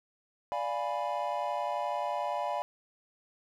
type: chord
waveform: triangle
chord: D diminished seventh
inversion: none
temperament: equal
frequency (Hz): 587.3 / 698.5 / 830.6 / 987.8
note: D5 / F5 / Ab5 / Cb6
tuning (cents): 0 / 0 / 0 / 0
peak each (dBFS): -34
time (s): 0.52-2.62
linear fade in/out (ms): 0
effects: none